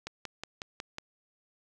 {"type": "click train", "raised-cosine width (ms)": 0.2, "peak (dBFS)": -20, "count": 6, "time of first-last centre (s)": [0.07, 0.984], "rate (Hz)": 5.47, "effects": []}